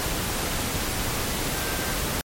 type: tone in noise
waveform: sine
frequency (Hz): 1568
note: G6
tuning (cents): 0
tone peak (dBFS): -36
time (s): 1.55-1.93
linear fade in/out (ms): 0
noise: pink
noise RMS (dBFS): -27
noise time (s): 0-2.21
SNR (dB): -12
effects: MP3 64 kbps